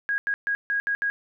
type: tone bursts at uneven times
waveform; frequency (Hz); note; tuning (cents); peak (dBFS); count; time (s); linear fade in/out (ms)
sine; 1643; G#6; -19; -22; 6; 0.09-0.18 / 0.27-0.34 / 0.47-0.55 / 0.7-0.8 / 0.87-0.95 / 1.02-1.1; 0
effects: none